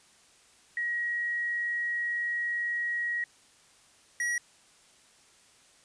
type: tone pair in turn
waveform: sine / square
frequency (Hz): 1901 / 1913.1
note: A#6 / A#6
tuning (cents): +33 / +44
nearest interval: unison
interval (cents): 11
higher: second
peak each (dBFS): -28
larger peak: neither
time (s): 0.77-3.24 / 4.2-4.38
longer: first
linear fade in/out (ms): 2
effects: white hiss -60 dBFS RMS until 5.84 s + resampled to 22050 Hz